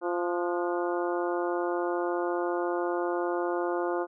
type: harmonic tone with a mistuned harmonic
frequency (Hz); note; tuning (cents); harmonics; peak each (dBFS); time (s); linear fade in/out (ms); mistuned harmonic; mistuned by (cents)
174.61; F3; 0; 2 / 3 / 4 / 5 / 6 / 7 / 8; -29 / -33 / -35 / -37 / -39 / -40 / -41; 0.01-4.07; 50; 8; +53
effects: none